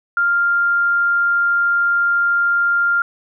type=tone; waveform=sine; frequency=1396.9 Hz; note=F6; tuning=in tune; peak=-13 dBFS; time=0.17-3.02 s; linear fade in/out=2 ms; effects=none